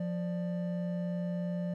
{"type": "tone pair together", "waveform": "triangle", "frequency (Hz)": [176.01, 591], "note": ["F3", "D5"], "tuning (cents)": [14, 11], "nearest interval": "octave + major sixth", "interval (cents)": 2097, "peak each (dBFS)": [-30, -38], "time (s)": [0, 1.74], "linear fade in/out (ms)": 5, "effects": []}